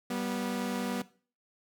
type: tone pair together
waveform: sawtooth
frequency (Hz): 193.6 / 243.7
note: G3 / B3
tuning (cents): -21 / -23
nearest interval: major third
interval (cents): 398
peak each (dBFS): -32 / -29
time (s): 0.1-1.02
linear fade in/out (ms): 5
effects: noise-tail reverb RT60 0.4 s tail -17 dB re dry